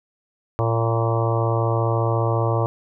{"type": "harmonic tone with a mistuned harmonic", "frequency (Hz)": 114.6, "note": "A#2", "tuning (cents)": -29, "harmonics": [1, 3, 4, 5, 6, 7, 8, 9, 10], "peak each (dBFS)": [-20, -28, -27, -27, -30, -32, -31, -32, -31], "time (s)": [0.59, 2.66], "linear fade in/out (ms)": 0, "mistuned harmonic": 8, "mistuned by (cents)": 27, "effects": []}